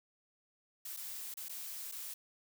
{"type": "noise with dropouts", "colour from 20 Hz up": "blue", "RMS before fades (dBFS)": -44, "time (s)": [0.85, 2.14], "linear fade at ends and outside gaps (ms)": 5, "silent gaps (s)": [[0.966, 0.971], [1.341, 1.37], [1.485, 1.494], [1.916, 1.921]], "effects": []}